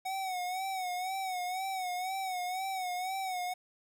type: tone with vibrato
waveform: square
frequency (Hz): 745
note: F#5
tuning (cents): +12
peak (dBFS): -34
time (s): 0.05-3.54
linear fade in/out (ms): 10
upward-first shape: sine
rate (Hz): 2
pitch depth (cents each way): 67
effects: 10-bit